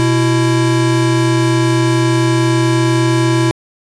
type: tone pair together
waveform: square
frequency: 124.1 / 332.4 Hz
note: B2 / E4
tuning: +9 / +15 cents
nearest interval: octave + perfect fourth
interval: 1706 cents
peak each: -14 dBFS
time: 0-3.51 s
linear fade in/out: 0 ms
effects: resampled to 22050 Hz